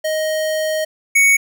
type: tone pair in turn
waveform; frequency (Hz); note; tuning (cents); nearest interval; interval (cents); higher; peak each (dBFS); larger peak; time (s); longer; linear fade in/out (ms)
square; 625 / 2227; D#5 / C#7; +8 / +7; octave + minor seventh; 2199; second; -18 / -10; second; 0.04-0.85 / 1.15-1.37; first; 10
effects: none